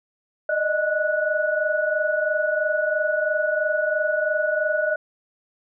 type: tone cluster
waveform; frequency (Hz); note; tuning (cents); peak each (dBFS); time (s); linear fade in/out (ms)
sine; 604 / 627 / 1470; D5 / D#5 / F#6; +48 / +13 / -12; -24; 0.49-4.96; 5
effects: none